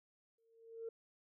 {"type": "tone with exponential growth", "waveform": "sine", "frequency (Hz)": 455.3, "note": "A#4", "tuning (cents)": -41, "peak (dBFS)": -39, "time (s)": [0.38, 0.89], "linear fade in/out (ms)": 5, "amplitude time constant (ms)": 110, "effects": ["tanh soft clip ceiling -36 dBFS"]}